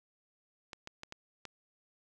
clicks, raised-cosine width 0.2 ms, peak -26 dBFS, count 5, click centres 0.732 / 0.874 / 1.034 / 1.124 / 1.453 s, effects none

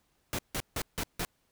pink noise bursts, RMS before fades -33 dBFS, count 5, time 0.33-1.25 s, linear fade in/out 0 ms, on 56 ms, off 160 ms, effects pink hiss -73 dBFS RMS until 1.51 s

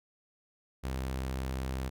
sawtooth tone, 65.41 Hz, C2, in tune, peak -29 dBFS, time 0.83-1.9 s, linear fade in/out 20 ms, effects none

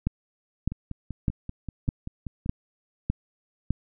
two click trains, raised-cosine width 5 ms, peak -21 / -11 dBFS, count 10 / 7, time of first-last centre 0.72-2.461 / 0.07-3.706 s, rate 5.17 / 1.65 Hz, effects none

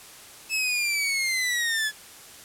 sawtooth linear sweep, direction down, 2618 to 1695 Hz, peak -20 dBFS, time 0.49-1.92 s, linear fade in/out 50 ms, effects white hiss -46 dBFS RMS until 2.44 s + low-pass 12000 Hz 12 dB/octave

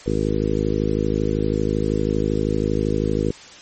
harmonic tone, 52.7 Hz, G#1, 26 cents sharp, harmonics 1 / 2 / 3 / 4 / 5 / 6 / 7 / 8 / 9, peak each -27 / -27 / -27 / -27 / -27 / -27 / -27 / -27 / -27 dBFS, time 0.06-3.31 s, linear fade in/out 5 ms, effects white hiss -42 dBFS RMS until 3.61 s + MP3 32 kbps

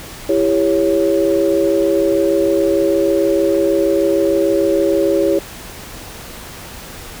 sine chord, C# diminished, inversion first, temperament just, 332.6 / 399.1 / 554.4 Hz, E4 / G4 / C#5, +16 / +31 / 0 cents, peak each -16 dBFS, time 0.29-5.39 s, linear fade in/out 5 ms, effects pink hiss -33 dBFS RMS until 7.2 s

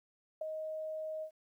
sine tone with ADSR envelope, 627 Hz, D#5, 13 cents sharp, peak -32 dBFS, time 0.41-1.31 s, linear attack 6 ms, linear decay 9 ms, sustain -5 dB, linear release 84 ms, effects 12-bit

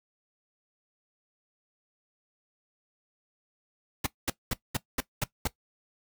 pink noise bursts, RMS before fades -28 dBFS, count 7, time 4.04-5.475 s, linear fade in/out 5 ms, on 25 ms, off 210 ms, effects noise-tail reverb RT60 0.1 s tail -18 dB re dry

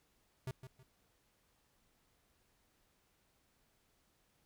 square tone with echo, 130 Hz, C3, 11 cents flat, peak -39 dBFS, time 0.47-0.51 s, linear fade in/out 2 ms, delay 160 ms, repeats 2, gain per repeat -10 dB, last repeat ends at 0.83 s, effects pink hiss -75 dBFS RMS until 4.45 s

